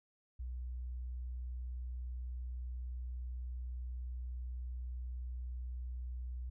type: tone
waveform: sine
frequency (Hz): 61.74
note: B1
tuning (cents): 0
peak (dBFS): -39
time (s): 0.39-6.5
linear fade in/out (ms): 10
effects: none